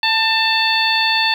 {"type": "harmonic tone with a mistuned harmonic", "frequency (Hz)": 886, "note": "A5", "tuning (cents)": 12, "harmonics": [1, 2, 3, 4, 5], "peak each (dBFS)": [-20, -20, -20, -20, -20], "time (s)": [0.03, 1.34], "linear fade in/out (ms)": 2, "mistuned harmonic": 2, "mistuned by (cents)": 21, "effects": ["7-bit"]}